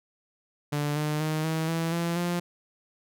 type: tone with pitch steps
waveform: sawtooth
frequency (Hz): 146.83 / 151.13 / 155.56 / 160.12 / 164.81 / 169.64 / 174.61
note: D3 / D3 / D#3 / D#3 / E3 / E3 / F3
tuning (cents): 0 / +50 / 0 / +50 / 0 / +50 / 0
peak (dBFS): -22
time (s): 0.72-2.4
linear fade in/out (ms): 10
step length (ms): 240
effects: none